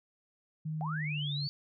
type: tone with pitch glide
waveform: sine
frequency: 156 to 143.88 Hz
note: D#3 to D3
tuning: +5 to -35 cents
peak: -33 dBFS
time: 0.65-1.48 s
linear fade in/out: 10 ms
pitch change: -140 cents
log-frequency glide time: 0.92-1.34 s
type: linear sweep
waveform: sine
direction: up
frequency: 698.5 to 4595 Hz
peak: -36 dBFS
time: 0.81-1.49 s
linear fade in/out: 0 ms
effects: none